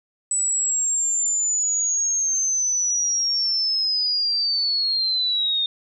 sine linear sweep, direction down, 7950 to 3654 Hz, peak -19 dBFS, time 0.31-5.66 s, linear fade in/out 2 ms, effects none

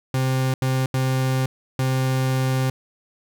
40% pulse tone bursts at uneven times, 130.81 Hz, C3, in tune, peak -18 dBFS, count 4, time 0.14-0.54 / 0.62-0.86 / 0.94-1.46 / 1.79-2.7 s, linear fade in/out 2 ms, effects none

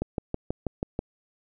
click train, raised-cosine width 2 ms, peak -14 dBFS, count 7, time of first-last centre 0.02-0.991 s, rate 6.18 Hz, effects none

